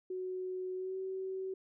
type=tone with pitch glide; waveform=sine; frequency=370 to 379.3 Hz; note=F#4 to F#4; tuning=0 to +43 cents; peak=-36 dBFS; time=0.1-1.54 s; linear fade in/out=5 ms; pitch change=+43 cents; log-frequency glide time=0.75-0.97 s; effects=none